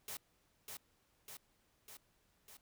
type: noise with echo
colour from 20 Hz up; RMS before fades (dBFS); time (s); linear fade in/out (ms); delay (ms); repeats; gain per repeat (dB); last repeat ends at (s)
white; -45; 0.08-0.17; 2; 600; 4; -3; 2.57
effects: pink hiss -75 dBFS RMS until 2.61 s